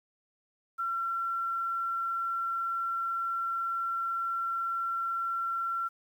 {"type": "tone", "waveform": "sine", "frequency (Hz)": 1359, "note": "F6", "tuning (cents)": -48, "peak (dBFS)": -29, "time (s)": [0.78, 5.89], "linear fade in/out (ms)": 20, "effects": ["10-bit"]}